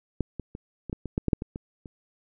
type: clicks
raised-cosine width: 3 ms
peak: -12 / -20 / -24 / -22 / -17 / -20 / -12 / -12 / -7 / -19 / -21 / -28 dBFS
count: 12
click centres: 0.207 / 0.397 / 0.551 / 0.897 / 0.929 / 1.057 / 1.179 / 1.283 / 1.332 / 1.421 / 1.559 / 1.858 s
effects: none